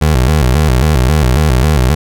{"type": "tone with vibrato", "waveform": "25% pulse", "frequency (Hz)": 69.4, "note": "C#2", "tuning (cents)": 3, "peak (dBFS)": -4, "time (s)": [0.01, 1.95], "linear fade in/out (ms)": 10, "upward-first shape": "square", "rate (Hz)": 3.7, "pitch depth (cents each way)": 180, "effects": []}